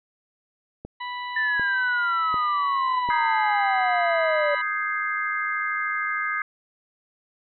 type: click train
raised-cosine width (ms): 2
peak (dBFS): -22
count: 4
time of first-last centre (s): 0.85-3.089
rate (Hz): 1.34
type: harmonic tone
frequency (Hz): 986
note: B5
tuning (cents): -3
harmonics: 1 / 2 / 3 / 4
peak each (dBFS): -31 / -35 / -42 / -42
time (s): 1-4.62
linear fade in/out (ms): 10
type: exponential sweep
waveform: sine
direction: down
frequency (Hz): 1792 to 577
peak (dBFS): -21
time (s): 1.36-4.55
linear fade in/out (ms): 5
type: chord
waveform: sine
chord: Ab major seventh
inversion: second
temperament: equal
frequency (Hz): 1244.5 / 1568 / 1661.2 / 2093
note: Eb6 / G6 / Ab6 / C7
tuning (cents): 0 / 0 / 0 / 0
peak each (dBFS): -28 / -31 / -30 / -29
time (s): 3.1-6.42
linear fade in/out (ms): 2
effects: none